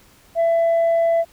sine tone, 668 Hz, E5, 23 cents sharp, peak -12 dBFS, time 0.35-1.25 s, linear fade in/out 50 ms, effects tanh soft clip ceiling -13 dBFS + pink hiss -52 dBFS RMS until 1.32 s

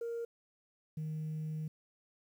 sine tone pair in turn, 466.2 / 155.58 Hz, A#4 / D#3, 0 / 0 cents, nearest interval octave + perfect fifth, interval 1900 cents, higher first, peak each -34 / -34 dBFS, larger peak neither, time 0.01-0.25 / 0.97-1.68 s, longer second, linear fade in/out 5 ms, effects tanh soft clip ceiling -34 dBFS + 11-bit

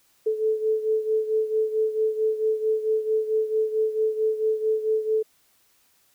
sine beating tone pair, 435.3 / 439.8 Hz, A4 / A4, -19 / -1 cents, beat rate 4.5 Hz, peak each -22 / -27 dBFS, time 0.26-5.23 s, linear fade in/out 10 ms, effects white hiss -63 dBFS RMS until 6.14 s

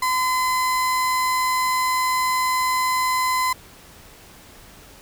35% pulse tone, 1020 Hz, C6, 44 cents flat, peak -17 dBFS, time 0.02-3.53 s, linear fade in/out 5 ms, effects pink hiss -46 dBFS RMS until 5.01 s

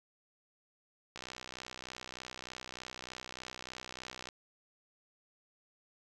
click train, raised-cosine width 0.2 ms, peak -26 dBFS, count 199, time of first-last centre 1.16-4.288 s, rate 63.3 Hz, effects none

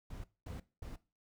brown noise bursts, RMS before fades -45 dBFS, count 3, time 0.1-0.96 s, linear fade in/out 5 ms, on 140 ms, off 220 ms, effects noise-tail reverb RT60 0.3 s tail -18 dB re dry

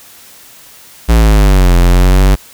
square exponential two-way sweep, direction down then up, 58.27 to 43.27 to 48.83 Hz, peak -5 dBFS, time 1.08-2.36 s, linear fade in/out 20 ms, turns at 1.77 s, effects white hiss -38 dBFS RMS until 2.53 s

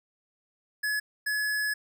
square tone bursts at uneven times, 1700 Hz, G#6, 40 cents sharp, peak -27 dBFS, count 2, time 0.83-1 / 1.26-1.74 s, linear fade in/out 10 ms, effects none

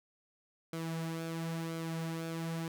sawtooth tone with flanger, 164.1 Hz, E3, 8 cents flat, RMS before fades -38 dBFS, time 0.73-2.68 s, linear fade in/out 2 ms, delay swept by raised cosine 1.1 to 5.1 ms, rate 0.98 Hz, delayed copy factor -0.55, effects none

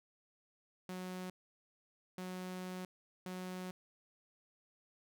sawtooth tone bursts at uneven times, 183.6 Hz, F#3, 13 cents flat, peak -38 dBFS, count 3, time 0.89-1.3 / 2.18-2.85 / 3.26-3.71 s, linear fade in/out 2 ms, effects none

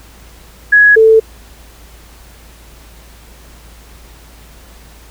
sine tone pair in turn, 1674 / 443.4 Hz, G#6 / A4, +13 / +13 cents, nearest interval octave + major seventh, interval 2300 cents, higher first, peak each -3 dBFS, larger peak neither, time 0.72-0.96 / 0.96-1.2 s, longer neither, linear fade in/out 10 ms, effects added 56 Hz sine -38 dBFS peak until 5.1 s + pink hiss -42 dBFS RMS until 5.1 s

